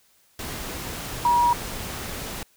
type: tone in noise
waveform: sine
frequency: 958 Hz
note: A#5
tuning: 47 cents sharp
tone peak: -16 dBFS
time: 1.25-1.53 s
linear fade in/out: 2 ms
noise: pink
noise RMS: -33 dBFS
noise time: 0.39-2.43 s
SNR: +14 dB
effects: white hiss -61 dBFS RMS until 2.56 s